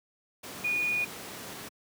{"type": "tone in noise", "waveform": "sine", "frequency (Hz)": 2454, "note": "D#7", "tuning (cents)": -25, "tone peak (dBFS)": -26, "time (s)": [0.64, 1.05], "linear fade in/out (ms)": 10, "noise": "pink", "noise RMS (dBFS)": -41, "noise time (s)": [0.43, 1.69], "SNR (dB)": 12, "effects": ["high-pass 150 Hz 12 dB/octave"]}